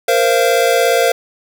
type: chord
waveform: square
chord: Bb suspended second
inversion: none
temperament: equal with one note detuned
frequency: 466.2 / 523.3 / 683.7 Hz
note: Bb4 / C5 / F5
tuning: 0 / 0 / -37 cents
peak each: -16 dBFS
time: 0.08-1.12 s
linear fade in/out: 5 ms
effects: none